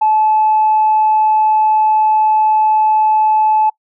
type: tone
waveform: sine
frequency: 864 Hz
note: A5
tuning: 32 cents flat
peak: -8 dBFS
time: 0.01-3.7 s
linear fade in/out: 10 ms
effects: noise-tail reverb RT60 0.1 s tail -25 dB re dry + tanh soft clip ceiling -4 dBFS